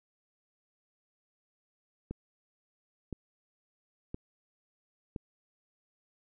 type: click train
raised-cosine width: 3 ms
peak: -24 dBFS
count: 4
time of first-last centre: 2.11-5.162 s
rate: 0.983 Hz
effects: none